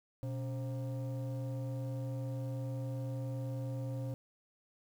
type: tone with frequency modulation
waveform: sine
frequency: 123.8 Hz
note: B2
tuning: 5 cents sharp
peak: -34 dBFS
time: 0.23-4.14 s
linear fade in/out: 0 ms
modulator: 405 Hz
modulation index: 0.63
effects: tanh soft clip ceiling -32 dBFS + 10-bit